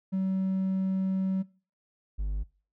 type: tone pair in turn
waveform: triangle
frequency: 190 / 50.32 Hz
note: F#3 / G1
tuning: +46 / +46 cents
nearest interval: octave + major seventh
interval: 2300 cents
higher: first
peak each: -23 / -25 dBFS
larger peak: first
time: 0.12-1.43 / 2.18-2.44 s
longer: first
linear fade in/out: 20 ms
effects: noise-tail reverb RT60 0.4 s tail -23 dB re dry + tanh soft clip ceiling -19 dBFS